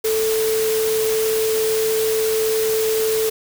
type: tone in noise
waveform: sine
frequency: 440 Hz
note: A4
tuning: in tune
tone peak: -17 dBFS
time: 0.04-3.3 s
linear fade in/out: 10 ms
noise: white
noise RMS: -26 dBFS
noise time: 0.04-3.3 s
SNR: +6 dB
effects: none